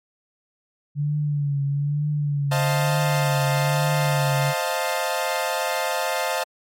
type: tone with vibrato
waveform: sine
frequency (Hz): 144.5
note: D3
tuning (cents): -28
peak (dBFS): -20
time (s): 0.95-4.54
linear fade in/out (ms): 50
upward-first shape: triangle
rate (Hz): 1.1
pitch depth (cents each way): 62
type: chord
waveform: sawtooth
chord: F dominant seventh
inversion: second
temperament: equal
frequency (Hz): 523.3 / 622.3 / 698.5 / 880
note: C5 / Eb5 / F5 / A5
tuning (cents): 0 / 0 / 0 / 0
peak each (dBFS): -24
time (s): 2.51-6.44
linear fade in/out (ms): 10
effects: MP3 64 kbps